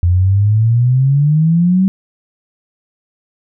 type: exponential sweep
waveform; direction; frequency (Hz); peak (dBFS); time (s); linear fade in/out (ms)
sine; up; 85.7 to 193.8; -8; 0.03-1.88; 0
effects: none